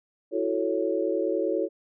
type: chord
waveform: sine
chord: F# minor seventh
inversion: third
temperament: equal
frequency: 329.6 / 370 / 440 / 554.4 Hz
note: E4 / F#4 / A4 / C#5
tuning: 0 / 0 / 0 / 0 cents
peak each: -29 dBFS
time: 0.31-1.69 s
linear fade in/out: 50 ms
effects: none